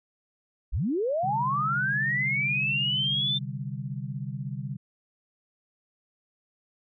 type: linear sweep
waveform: sine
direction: up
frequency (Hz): 30.87 to 3596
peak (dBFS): -24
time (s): 0.72-3.39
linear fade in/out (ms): 20
type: chord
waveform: sine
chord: C suspended second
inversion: none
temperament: just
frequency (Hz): 130.81 / 147.16 / 196.22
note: C3 / D3 / G3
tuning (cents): 0 / +4 / +2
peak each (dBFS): -34 / -35 / -38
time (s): 1.23-4.77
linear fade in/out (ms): 10
effects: none